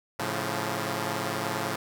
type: chord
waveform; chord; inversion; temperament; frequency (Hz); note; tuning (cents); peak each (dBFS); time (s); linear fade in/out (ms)
5% pulse; A augmented; none; equal with one note detuned; 108.86 / 138.59 / 174.61; A2 / C#3 / E#3; -18 / 0 / 0; -21 / -22 / -22; 0.19-1.76; 5
effects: none